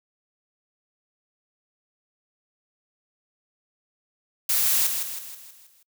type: noise with echo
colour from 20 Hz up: blue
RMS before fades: -22 dBFS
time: 4.49-4.87 s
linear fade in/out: 5 ms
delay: 160 ms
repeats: 6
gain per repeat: -6 dB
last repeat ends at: 5.83 s
effects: noise-tail reverb RT60 0.1 s tail -26 dB re dry